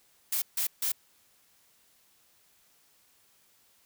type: noise bursts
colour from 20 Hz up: blue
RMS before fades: -29 dBFS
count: 3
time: 0.32-0.92 s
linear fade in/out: 5 ms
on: 100 ms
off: 150 ms
effects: white hiss -65 dBFS RMS until 3.85 s